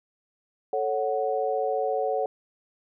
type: chord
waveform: sine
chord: F# minor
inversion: first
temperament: equal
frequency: 440 / 554.4 / 740 Hz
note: A4 / C#5 / F#5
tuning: 0 / 0 / 0 cents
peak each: -28 dBFS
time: 0.73-2.26 s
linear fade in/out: 2 ms
effects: none